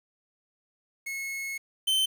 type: tone pair in turn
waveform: 45% pulse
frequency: 2180 / 3083 Hz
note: C#7 / G7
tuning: -29 / -29 cents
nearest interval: tritone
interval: 600 cents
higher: second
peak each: -32 / -22 dBFS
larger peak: second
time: 1.06-1.58 / 1.87-2.06 s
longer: first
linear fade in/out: 10 ms
effects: 9-bit